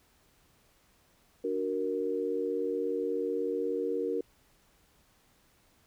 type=chord; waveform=sine; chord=D augmented; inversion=none; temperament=equal; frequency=293.7 / 370 / 466.2 Hz; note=D4 / F#4 / A#4; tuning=0 / 0 / 0 cents; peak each=-36 / -34 / -31 dBFS; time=1.44-4.21 s; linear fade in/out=5 ms; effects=pink hiss -66 dBFS RMS until 5.86 s